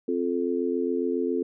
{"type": "chord", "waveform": "sine", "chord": "F major", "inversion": "second", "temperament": "just", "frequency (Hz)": [261.9, 349.2, 436.5], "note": ["C4", "F4", "A4"], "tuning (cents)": [2, 0, -14], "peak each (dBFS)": -28, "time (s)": [0.08, 1.43], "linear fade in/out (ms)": 5, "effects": []}